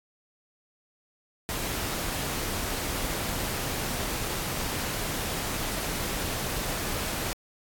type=noise; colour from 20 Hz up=pink; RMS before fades=-31 dBFS; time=1.49-7.33 s; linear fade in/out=0 ms; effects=AAC 64 kbps